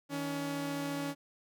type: tone pair together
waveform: sawtooth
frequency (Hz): 158.15 / 281.8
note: D#3 / C#4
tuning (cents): +29 / +29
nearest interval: minor seventh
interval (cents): 1000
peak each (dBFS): -37 / -31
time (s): 0.09-1.15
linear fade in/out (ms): 50
effects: none